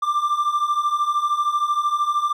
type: beating tone pair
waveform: triangle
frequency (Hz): 1174.7 / 1187.7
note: D6 / D6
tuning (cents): 0 / +19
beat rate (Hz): 13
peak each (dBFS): -22 / -18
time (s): 0.02-2.33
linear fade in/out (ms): 10
effects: none